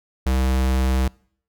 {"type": "tone", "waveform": "square", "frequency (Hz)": 65, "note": "C2", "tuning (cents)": -11, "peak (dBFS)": -18, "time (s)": [0.26, 1.08], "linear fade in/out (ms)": 5, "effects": ["noise-tail reverb RT60 0.6 s tail -25 dB re dry"]}